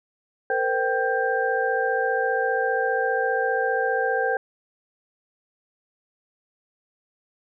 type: tone cluster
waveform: sine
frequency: 458 / 513 / 778 / 1586 Hz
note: A#4 / C5 / G5 / G6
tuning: -31 / -34 / -13 / +20 cents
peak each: -26 dBFS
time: 0.5-4.37 s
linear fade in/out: 2 ms
effects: none